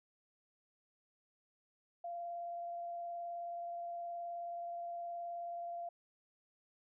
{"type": "tone with vibrato", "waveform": "sine", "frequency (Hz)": 690, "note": "F5", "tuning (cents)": -21, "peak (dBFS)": -40, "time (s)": [2.04, 5.89], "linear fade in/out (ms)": 5, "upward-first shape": "square", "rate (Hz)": 19, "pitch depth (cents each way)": 8, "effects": []}